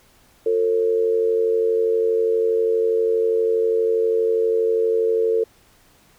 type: tone with amplitude modulation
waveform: sine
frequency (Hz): 450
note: A4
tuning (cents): +39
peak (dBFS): -13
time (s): 0.46-5.44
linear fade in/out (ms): 5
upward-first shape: sine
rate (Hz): 92.4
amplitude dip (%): 65
effects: pink hiss -55 dBFS RMS until 6.18 s